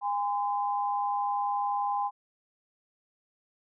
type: tone pair together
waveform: sine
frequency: 814 / 1025.6 Hz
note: G#5 / C6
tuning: -35 / -35 cents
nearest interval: major third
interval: 400 cents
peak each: -28 / -31 dBFS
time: 0.01-2.11 s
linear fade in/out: 50 ms
effects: none